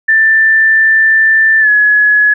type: tone with pitch glide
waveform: sine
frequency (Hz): 1774 to 1691.9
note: A6 to G#6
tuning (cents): +14 to +32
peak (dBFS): -5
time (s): 0.08-2.34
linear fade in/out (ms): 10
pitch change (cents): -82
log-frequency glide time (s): 1.6-1.69
effects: none